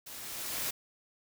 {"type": "noise with level ramp", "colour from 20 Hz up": "white", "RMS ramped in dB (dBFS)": [-46, -33], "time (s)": [0.06, 0.71], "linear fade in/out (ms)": 10, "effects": []}